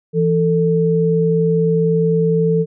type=tone pair together; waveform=sine; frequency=166.1 / 444.5 Hz; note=E3 / A4; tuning=+13 / +18 cents; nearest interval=octave + perfect fourth; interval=1705 cents; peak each=-15 dBFS; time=0.13-2.66 s; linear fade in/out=50 ms; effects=none